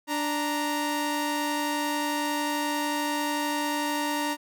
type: tone pair together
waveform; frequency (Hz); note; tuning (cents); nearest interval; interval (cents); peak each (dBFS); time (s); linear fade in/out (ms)
sawtooth; 293.7 / 932.3; D4 / A#5; 0 / 0; octave + minor sixth; 2000; -25; 0.07-4.37; 50
effects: none